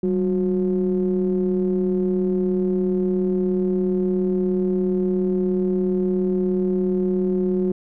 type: ring-modulated tone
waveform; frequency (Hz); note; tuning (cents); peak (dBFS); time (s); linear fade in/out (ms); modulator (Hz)
triangle; 86.5; F2; -16; -13; 0.03-7.72; 5; 278
effects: none